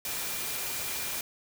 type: tone in noise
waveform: sine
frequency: 2391 Hz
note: D7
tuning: 30 cents sharp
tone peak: -45 dBFS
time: 0.05-1.21 s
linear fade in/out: 2 ms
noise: white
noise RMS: -34 dBFS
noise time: 0.05-1.21 s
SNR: -14 dB
effects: none